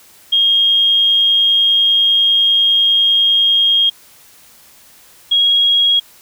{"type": "tone pair in turn", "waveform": "sine", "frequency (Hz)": [3245, 3294], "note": ["G#7", "G#7"], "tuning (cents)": [-41, -15], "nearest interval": "unison", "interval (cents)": 26, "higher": "second", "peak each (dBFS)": -9, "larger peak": "neither", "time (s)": [[0.32, 3.9], [5.31, 6]], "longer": "first", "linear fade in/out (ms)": 10, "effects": ["white hiss -45 dBFS RMS until 6.21 s"]}